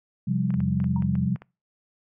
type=chord; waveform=sine; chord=C suspended fourth; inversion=none; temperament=just; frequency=130.81 / 174.42 / 196.22 Hz; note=C3 / F3 / G3; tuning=0 / -2 / +2 cents; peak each=-26 dBFS; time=0.27-1.36 s; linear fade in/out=10 ms
type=clicks; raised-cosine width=0.5 ms; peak=-28 dBFS; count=9; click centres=0.505 / 0.541 / 0.604 / 0.802 / 0.842 / 1.023 / 1.154 / 1.36 / 1.42 s
type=tone; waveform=sine; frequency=84.3 Hz; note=E2; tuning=39 cents sharp; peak=-31 dBFS; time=0.54-1.3 s; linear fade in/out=50 ms
type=tone with exponential decay; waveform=sine; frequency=936 Hz; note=A#5; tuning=7 cents sharp; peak=-33 dBFS; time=0.96-1.07 s; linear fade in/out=2 ms; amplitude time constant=23 ms
effects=noise-tail reverb RT60 0.3 s tail -25 dB re dry